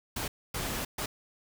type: noise bursts at uneven times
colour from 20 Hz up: pink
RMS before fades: -34 dBFS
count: 3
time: 0.16-0.28 / 0.54-0.85 / 0.98-1.06 s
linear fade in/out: 5 ms
effects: none